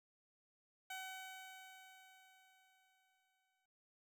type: tone with exponential decay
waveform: 15% pulse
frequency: 756 Hz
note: F#5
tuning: 37 cents sharp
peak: -38 dBFS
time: 0.9-3.66 s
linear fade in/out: 5 ms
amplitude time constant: 600 ms
effects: none